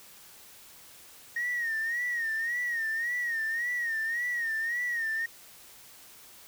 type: tone with vibrato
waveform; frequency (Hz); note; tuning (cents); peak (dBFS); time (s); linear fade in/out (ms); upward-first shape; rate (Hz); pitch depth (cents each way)
triangle; 1864.7; A#6; 0; -25; 1.36-5.26; 5; sine; 1.8; 88
effects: tanh soft clip ceiling -25 dBFS + white hiss -52 dBFS RMS until 6.47 s

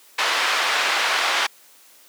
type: band-pass noise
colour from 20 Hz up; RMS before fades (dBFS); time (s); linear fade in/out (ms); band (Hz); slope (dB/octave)
pink; -21; 0.18-1.47; 10; 970 to 3900; 12
effects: white hiss -51 dBFS RMS until 2.08 s + high-pass 300 Hz 12 dB/octave

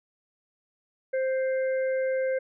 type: harmonic tone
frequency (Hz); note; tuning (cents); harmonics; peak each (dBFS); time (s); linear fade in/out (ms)
524; C5; +2; 1 / 3 / 4; -24 / -38 / -41; 1.13-2.39; 10
effects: none

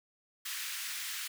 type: high-pass noise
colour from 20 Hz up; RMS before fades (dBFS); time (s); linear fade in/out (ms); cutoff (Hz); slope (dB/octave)
pink; -39; 0.45-1.28; 10; 1600; 24
effects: none

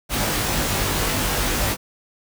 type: noise with comb filter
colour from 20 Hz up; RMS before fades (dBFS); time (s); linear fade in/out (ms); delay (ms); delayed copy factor
pink; -22; 0.09-1.77; 50; 20; +0.9
effects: none

